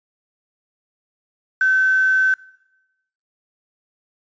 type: tone with quantisation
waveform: sine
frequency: 1533 Hz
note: G6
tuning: 39 cents flat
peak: -13 dBFS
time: 1.61-2.34 s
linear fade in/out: 2 ms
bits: 6
effects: noise-tail reverb RT60 0.9 s tail -22 dB re dry + resampled to 16000 Hz